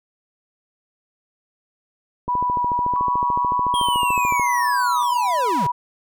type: click train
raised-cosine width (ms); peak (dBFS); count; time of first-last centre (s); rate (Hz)
2; -17; 30; 2.28-4.397; 13.7
type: tone with vibrato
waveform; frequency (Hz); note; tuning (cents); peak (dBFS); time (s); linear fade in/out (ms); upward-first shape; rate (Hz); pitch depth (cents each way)
sine; 980; B5; -14; -18; 2.28-5.72; 10; sine; 1.7; 13
type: tone with pitch glide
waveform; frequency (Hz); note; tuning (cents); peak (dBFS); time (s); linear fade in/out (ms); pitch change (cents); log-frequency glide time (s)
sine; 1108.7 to 1101; C#6 to C#6; 0 to -12; -25; 2.96-5.03; 0; -12; 3.44-3.91
type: linear sweep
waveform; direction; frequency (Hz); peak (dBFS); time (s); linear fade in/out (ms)
square; down; 3282 to 114.5; -24; 3.74-5.67; 5
effects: none